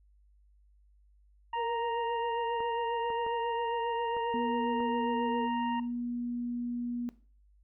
harmonic tone, 932.3 Hz, A#5, in tune, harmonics 1 / 2 / 3, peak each -31 / -45 / -45 dBFS, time 1.53-5.8 s, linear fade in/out 5 ms
sine tone with vibrato, 466.2 Hz, A#4, in tune, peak -33 dBFS, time 1.55-5.49 s, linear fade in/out 50 ms, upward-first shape sine, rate 7.4 Hz, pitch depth 44 cents each way
clicks, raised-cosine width 1 ms, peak -31 dBFS, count 5, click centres 2.605 / 3.103 / 3.265 / 4.167 / 4.804 s
sine tone, 241 Hz, B3, 42 cents flat, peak -32 dBFS, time 4.34-7.09 s, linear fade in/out 0 ms
effects noise-tail reverb RT60 0.4 s tail -17 dB re dry + added 50 Hz sine -60 dBFS peak until 7.63 s

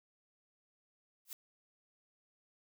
blue noise with exponential growth, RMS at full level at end -39 dBFS, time 1.25-1.33 s, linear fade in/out 2 ms, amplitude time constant 17 ms, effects none

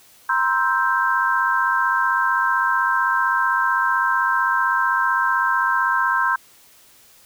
sine chord, C dominant seventh, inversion third, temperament equal with one note detuned, 950.8 / 1046.5 / 1318.5 / 1568 Hz, Bb5 / C6 / E6 / G6, +34 / 0 / 0 / 0 cents, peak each -24 / -21 / -25 / -20 dBFS, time 0.29-6.36 s, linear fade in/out 5 ms, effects white hiss -51 dBFS RMS until 7.25 s

